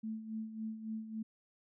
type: tone with tremolo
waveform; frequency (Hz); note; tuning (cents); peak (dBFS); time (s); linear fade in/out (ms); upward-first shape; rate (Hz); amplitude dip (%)
sine; 220; A3; 0; -36; 0.03-1.23; 10; sine; 3.6; 65
effects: none